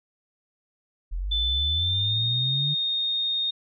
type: linear sweep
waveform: sine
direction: up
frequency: 38.89 to 150 Hz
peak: -26 dBFS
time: 1.11-2.75 s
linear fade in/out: 20 ms
type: tone with pitch glide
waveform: sine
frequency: 3520 to 3691 Hz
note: A7 to A#7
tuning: 0 to -18 cents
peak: -23 dBFS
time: 1.31-3.51 s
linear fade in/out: 10 ms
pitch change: +82 cents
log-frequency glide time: 1.76-2.21 s
effects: none